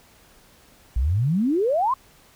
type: exponential sweep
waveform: sine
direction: up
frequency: 55 to 1098 Hz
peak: -18 dBFS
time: 0.96-1.94 s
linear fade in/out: 5 ms
effects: pink hiss -54 dBFS RMS until 2.35 s